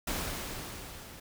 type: noise with level ramp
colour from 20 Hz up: pink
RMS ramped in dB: -33 to -49 dBFS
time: 0.07-1.2 s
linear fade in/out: 5 ms
effects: none